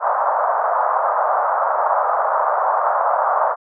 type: band-pass noise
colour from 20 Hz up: pink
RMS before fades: -18 dBFS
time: 0-3.56 s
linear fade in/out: 50 ms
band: 600 to 1300 Hz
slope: 48 dB/octave
effects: none